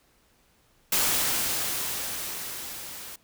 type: noise with level ramp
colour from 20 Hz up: white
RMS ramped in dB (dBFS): -23 to -41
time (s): 0.92-3.16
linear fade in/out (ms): 5
effects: pink hiss -64 dBFS RMS until 3.23 s